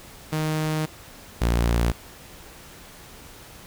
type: tone pair in turn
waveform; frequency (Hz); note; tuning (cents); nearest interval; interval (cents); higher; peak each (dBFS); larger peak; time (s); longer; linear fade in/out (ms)
sawtooth; 155.56 / 58.27; D#3 / A#1; 0 / 0; octave + perfect fourth; 1700; first; -19 / -15; second; 0.32-0.86 / 1.41-1.92; first; 10
effects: pink hiss -45 dBFS RMS until 3.66 s